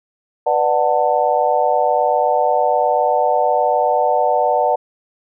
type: chord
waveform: sine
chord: B minor seventh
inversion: none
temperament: just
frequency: 493.9 / 592.7 / 740.8 / 889 Hz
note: B4 / D5 / F#5 / A5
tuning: 0 / +16 / +2 / +18 cents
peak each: -20 / -18 / -17 / -19 dBFS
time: 0.46-4.76 s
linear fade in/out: 10 ms
effects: none

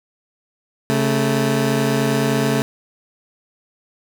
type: tone pair together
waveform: 20% pulse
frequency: 136.86 / 220 Hz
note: C#3 / A3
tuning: -22 / 0 cents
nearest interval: minor sixth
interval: 822 cents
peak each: -14 dBFS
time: 0.9-2.62 s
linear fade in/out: 0 ms
effects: none

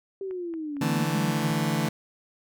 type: linear sweep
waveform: sine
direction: down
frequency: 393.9 to 137.4 Hz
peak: -30 dBFS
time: 0.21-1.51 s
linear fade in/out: 2 ms
type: click train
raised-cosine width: 0.5 ms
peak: -34 dBFS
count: 6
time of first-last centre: 0.31-1.454 s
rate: 4.37 Hz
type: chord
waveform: sawtooth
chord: D suspended second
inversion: none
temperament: just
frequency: 146.83 / 165.19 / 220.2 Hz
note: D3 / E3 / A3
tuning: 0 / +4 / +2 cents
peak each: -24 dBFS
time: 0.81-1.89 s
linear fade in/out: 5 ms
effects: none

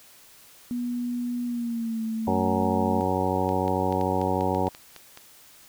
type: tone with pitch glide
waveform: sine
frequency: 242.9 to 222.7 Hz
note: B3 to A3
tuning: -29 to +21 cents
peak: -26 dBFS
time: 0.71-3.01 s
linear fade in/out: 0 ms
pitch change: -150 cents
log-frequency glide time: 1.45-2.02 s
type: harmonic tone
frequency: 93.4 Hz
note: F#2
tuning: 17 cents sharp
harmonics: 1 / 2 / 3 / 4 / 5 / 6 / 8 / 9 / 10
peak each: -31 / -31 / -31 / -31 / -31 / -31 / -31 / -31 / -31 dBFS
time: 2.27-4.69 s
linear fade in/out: 5 ms
type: clicks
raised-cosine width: 0.2 ms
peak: -24 dBFS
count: 11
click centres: 3.491 / 3.68 / 3.925 / 4.012 / 4.215 / 4.409 / 4.548 / 4.67 / 4.749 / 4.963 / 5.174 s
effects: white hiss -52 dBFS RMS until 5.68 s

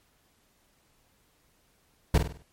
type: noise with echo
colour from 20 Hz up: brown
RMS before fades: -17 dBFS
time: 2.14-2.18 s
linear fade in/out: 5 ms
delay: 49 ms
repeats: 5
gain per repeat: -7 dB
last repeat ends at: 2.425 s
effects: pink hiss -67 dBFS RMS until 2.52 s + MP3 64 kbps

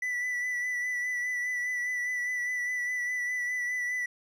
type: tone with vibrato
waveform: triangle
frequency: 1975.5 Hz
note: B6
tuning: in tune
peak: -27 dBFS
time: 0.02-4.06 s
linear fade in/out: 5 ms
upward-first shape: sine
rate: 4.9 Hz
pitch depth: 24 cents each way
effects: none

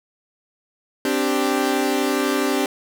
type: chord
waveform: sawtooth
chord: C suspended second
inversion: none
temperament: equal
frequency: 261.6 / 293.7 / 392 Hz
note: C4 / D4 / G4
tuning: 0 / 0 / 0 cents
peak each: -19 dBFS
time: 1.05-2.66 s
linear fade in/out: 2 ms
effects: none

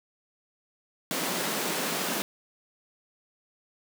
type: high-pass noise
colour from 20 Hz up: pink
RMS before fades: -30 dBFS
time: 1.11-2.22 s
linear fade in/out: 0 ms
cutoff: 170 Hz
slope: 48 dB/octave
effects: none

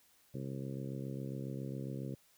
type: harmonic tone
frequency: 67.3 Hz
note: C2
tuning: 49 cents sharp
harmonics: 2 / 3 / 4 / 5 / 6 / 7 / 8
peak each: -41 / -45 / -47 / -49 / -51 / -52 / -53 dBFS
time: 0.34-2.15 s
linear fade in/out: 5 ms
effects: white hiss -68 dBFS RMS until 2.37 s

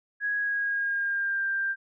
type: tone with pitch glide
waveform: sine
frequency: 1660 to 1585 Hz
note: G#6 to G6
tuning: -1 to +19 cents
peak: -25 dBFS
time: 0.2-1.76 s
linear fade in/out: 50 ms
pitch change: -80 cents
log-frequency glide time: 0.37-1.45 s
effects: none

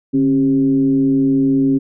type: tone with frequency modulation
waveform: sine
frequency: 271 Hz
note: C#4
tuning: 39 cents flat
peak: -11 dBFS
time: 0.13-1.79 s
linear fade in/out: 20 ms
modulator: 126 Hz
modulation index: 0.49
effects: none

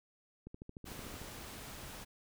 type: click train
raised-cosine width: 3 ms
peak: -34 dBFS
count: 11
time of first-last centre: 0.47-1.216 s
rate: 13.4 Hz
type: noise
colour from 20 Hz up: pink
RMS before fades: -48 dBFS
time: 0.85-2.05 s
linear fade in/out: 20 ms
effects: none

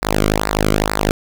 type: tone with flanger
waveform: sawtooth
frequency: 51.91 Hz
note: G#1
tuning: in tune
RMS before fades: -17 dBFS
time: 0.02-1.11 s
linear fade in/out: 0 ms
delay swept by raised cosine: 0.31 to 1.16 ms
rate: 2.2 Hz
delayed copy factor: -0.9
effects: none

